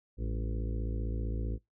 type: harmonic tone with a mistuned harmonic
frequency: 55.5 Hz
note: A1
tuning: 16 cents sharp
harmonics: 1 / 2 / 4 / 5 / 6 / 7 / 8 / 9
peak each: -32 / -38 / -44 / -46 / -48 / -49 / -50 / -51 dBFS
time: 0.17-1.59 s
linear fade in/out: 50 ms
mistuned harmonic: 4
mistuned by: -120 cents
effects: noise-tail reverb RT60 0.2 s tail -25 dB re dry